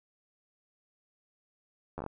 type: slowing click train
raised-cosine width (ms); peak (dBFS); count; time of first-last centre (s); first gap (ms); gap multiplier
1; -24; 6; 1.98-2.063; 11; 1.21
effects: none